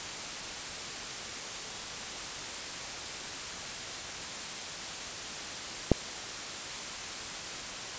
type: click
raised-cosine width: 2 ms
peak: -6 dBFS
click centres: 5.917 s
effects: white hiss -38 dBFS RMS until 7.98 s + resampled to 16000 Hz